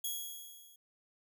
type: tone with level ramp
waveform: 5% pulse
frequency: 3322 Hz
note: G#7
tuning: in tune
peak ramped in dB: -25 to -50 dBFS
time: 0.04-0.76 s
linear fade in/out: 5 ms
effects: none